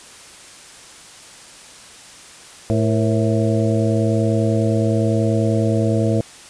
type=harmonic tone with a mistuned harmonic; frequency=109.9 Hz; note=A2; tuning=2 cents flat; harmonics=1 / 2 / 3 / 4 / 5 / 6; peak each=-18 / -21 / -23 / -24 / -25 / -26 dBFS; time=2.7-6.21 s; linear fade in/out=0 ms; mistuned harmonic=4; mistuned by=+110 cents; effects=white hiss -41 dBFS RMS until 6.49 s + resampled to 22050 Hz